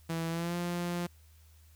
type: tone with pitch glide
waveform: sawtooth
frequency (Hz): 164.81 to 174.41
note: E3 to F3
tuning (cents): 0 to -2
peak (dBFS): -28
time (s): 0.09-1.07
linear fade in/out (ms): 10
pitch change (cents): +98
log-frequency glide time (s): 0.29-0.56
effects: added 78 Hz sine -56 dBFS peak until 1.75 s + white hiss -66 dBFS RMS until 1.75 s